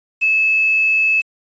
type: tone with quantisation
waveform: sine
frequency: 2605 Hz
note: E7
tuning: 21 cents flat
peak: -12 dBFS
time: 0.21-1.22 s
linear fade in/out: 20 ms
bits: 6
effects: resampled to 16000 Hz